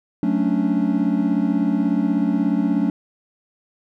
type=chord; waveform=triangle; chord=D major seventh; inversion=first; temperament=equal; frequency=185 / 220 / 277.2 / 293.7 Hz; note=F#3 / A3 / C#4 / D4; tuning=0 / 0 / 0 / 0 cents; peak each=-21 / -20 / -20 / -21 dBFS; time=0.23-2.9 s; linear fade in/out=2 ms; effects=none

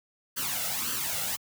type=noise with flanger; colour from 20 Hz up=white; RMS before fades=-31 dBFS; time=0.36-1.37 s; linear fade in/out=20 ms; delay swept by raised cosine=0.65 to 1.47 ms; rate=1.8 Hz; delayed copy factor=+0.7; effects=high-pass 80 Hz 12 dB/octave

